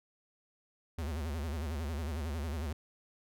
square tone with vibrato, 76.6 Hz, D#2, 27 cents flat, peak -35 dBFS, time 0.98-2.73 s, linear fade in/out 5 ms, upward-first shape sine, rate 11 Hz, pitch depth 170 cents each way, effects none

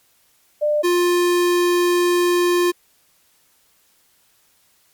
sine / square tone pair in turn, 597 / 352.2 Hz, D5 / F4, +28 / +15 cents, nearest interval major sixth, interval 913 cents, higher first, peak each -15 dBFS, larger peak neither, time 0.61-0.83 / 0.83-2.72 s, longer second, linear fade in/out 20 ms, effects white hiss -59 dBFS RMS until 4.93 s + MP3 96 kbps

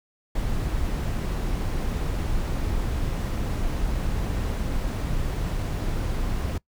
brown noise, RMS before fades -26 dBFS, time 0.35-6.58 s, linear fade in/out 5 ms, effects noise-tail reverb RT60 0.1 s tail -22 dB re dry

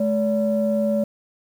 sine tone pair together, 214.2 / 571.8 Hz, A3 / D5, -46 / -46 cents, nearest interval octave + perfect fourth, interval 1700 cents, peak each -20 dBFS, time 0-1.04 s, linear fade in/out 5 ms, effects tanh soft clip ceiling -11 dBFS + 8-bit

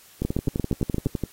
two click trains, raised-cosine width 3 ms, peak -10 / -12 dBFS, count 8 / 13, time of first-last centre 0.25-1.06 / 0.22-1.237 s, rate 8.64 / 11.8 Hz, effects white hiss -52 dBFS RMS until 1.32 s + AAC 48 kbps

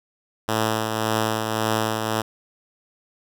5% pulse tone with tremolo, 110 Hz, A2, in tune, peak -8 dBFS, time 0.48-2.22 s, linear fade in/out 10 ms, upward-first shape triangle, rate 1.8 Hz, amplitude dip 45%, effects none

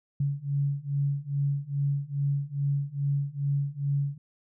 sine beating tone pair, 140 / 142.4 Hz, C#3 / C#3, +18 / +47 cents, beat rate 2.4 Hz, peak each -29 / -28 dBFS, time 0.2-4.18 s, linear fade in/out 5 ms, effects none

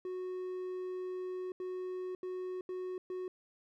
triangle tone bursts at uneven times, 367.8 Hz, F#4, 10 cents flat, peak -35 dBFS, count 5, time 0.05-1.52 / 1.6-2.15 / 2.23-2.61 / 2.69-2.98 / 3.1-3.28 s, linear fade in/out 2 ms, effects none

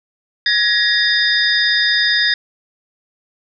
sine tone cluster, 1679 / 1888 / 3644 / 4941 Hz, G#6 / A#6 / A#7 / D#8, +18 / +22 / -40 / -13 cents, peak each -18 dBFS, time 0.46-2.34 s, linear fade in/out 2 ms, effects none

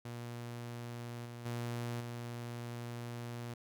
sawtooth tone with level steps, 119.2 Hz, A#2, 39 cents sharp, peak -38 / -41 / -33 / -37 dBFS, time 0.05-3.54 s, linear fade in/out 5 ms, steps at 1.25 / 1.45 / 2 s, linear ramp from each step 10 ms, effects none

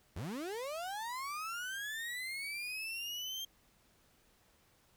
35% pulse linear sweep, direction up, 68 to 3200 Hz, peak -37 dBFS, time 0.16-3.45 s, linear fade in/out 5 ms, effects pink hiss -69 dBFS RMS until 4.96 s

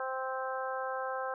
harmonic tone, 261.6 Hz, C4, in tune, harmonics 2 / 3 / 4 / 5 / 6, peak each -37 / -39 / -40 / -41 / -42 dBFS, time 0-1.34 s, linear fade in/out 2 ms, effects none

